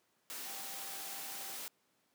sine tone in noise, 784 Hz, G5, in tune, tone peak -54 dBFS, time 0.46-1.56 s, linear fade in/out 0 ms, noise white, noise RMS -44 dBFS, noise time 0.3-1.68 s, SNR -13 dB, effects pink hiss -75 dBFS RMS until 2.14 s + high-pass 200 Hz 12 dB/octave

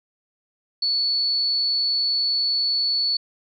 sine tone, 4435 Hz, C#8, in tune, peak -19 dBFS, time 0.82-3.17 s, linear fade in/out 5 ms, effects none

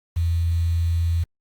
sine tone with quantisation, 84.1 Hz, E2, 35 cents sharp, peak -18 dBFS, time 0.16-1.24 s, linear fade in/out 10 ms, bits 7, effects Opus 48 kbps

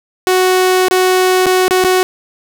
sawtooth tone with dropouts, 370 Hz, F#4, in tune, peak -5 dBFS, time 0.27-2.03 s, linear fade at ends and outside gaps 0 ms, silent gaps 0.884-0.91 / 1.459-1.466 / 1.681-1.709 / 1.839-1.847 s, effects none

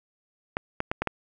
clicks, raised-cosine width 0.5 ms, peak -11 dBFS, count 5, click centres 0.569 / 0.804 / 0.915 / 1.02 / 1.073 s, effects none

